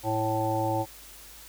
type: harmonic tone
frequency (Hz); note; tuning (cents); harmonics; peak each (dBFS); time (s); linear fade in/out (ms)
110; A2; 0; 1 / 3 / 5 / 7 / 8; -31 / -31 / -31 / -31 / -31; 0.03-0.86; 50
effects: added 50 Hz sine -54 dBFS peak until 1.48 s + white hiss -48 dBFS RMS until 1.48 s